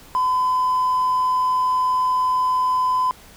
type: tone with hard clipping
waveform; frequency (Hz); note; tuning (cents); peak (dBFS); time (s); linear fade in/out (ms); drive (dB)
triangle; 1013; B5; +44; -17; 0.15-3.11; 0; 4
effects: pink hiss -46 dBFS RMS until 3.36 s